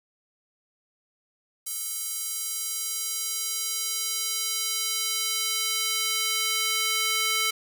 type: tone with high-pass filter sweep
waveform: square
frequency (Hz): 440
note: A4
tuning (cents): 0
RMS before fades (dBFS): -28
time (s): 1.66-7.51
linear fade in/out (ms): 10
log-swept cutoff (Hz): 8700 to 2200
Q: 0.86
effects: none